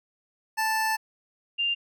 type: tone pair in turn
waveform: 25% pulse / sine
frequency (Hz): 880 / 2794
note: A5 / F7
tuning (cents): 0 / 0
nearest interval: octave + minor sixth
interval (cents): 2000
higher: second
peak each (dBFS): -20 / -23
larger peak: first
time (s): 0.57-0.97 / 1.58-1.75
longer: first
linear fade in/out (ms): 20
effects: none